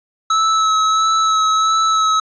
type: tone with vibrato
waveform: square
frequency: 1300 Hz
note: E6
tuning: 24 cents flat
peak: -13 dBFS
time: 0.3-2.2 s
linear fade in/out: 5 ms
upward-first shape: sine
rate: 1.5 Hz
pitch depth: 17 cents each way
effects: resampled to 16000 Hz